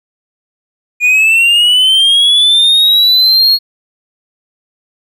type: linear sweep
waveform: triangle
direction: up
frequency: 2429 to 4326 Hz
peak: -4 dBFS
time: 1-3.59 s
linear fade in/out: 50 ms
effects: none